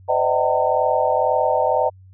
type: tone cluster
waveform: sine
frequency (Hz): 508 / 596 / 638 / 767 / 909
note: B4 / D5 / D#5 / G5 / A#5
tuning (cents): +49 / +25 / +43 / -38 / -44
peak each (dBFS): -22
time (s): 0.08-1.9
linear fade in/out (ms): 20
effects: added 94 Hz sine -43 dBFS peak until 2.13 s